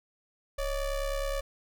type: ring-modulated tone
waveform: square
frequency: 293.7 Hz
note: D4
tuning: in tune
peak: -27 dBFS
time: 0.58-1.41 s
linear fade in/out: 10 ms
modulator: 259 Hz
effects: none